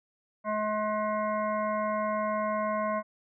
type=harmonic tone; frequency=213 Hz; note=G#3; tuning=44 cents sharp; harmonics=1 / 3 / 5 / 7 / 9 / 10; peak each=-35 / -30 / -31 / -41 / -45 / -45 dBFS; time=0.44-3.03 s; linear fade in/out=50 ms; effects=none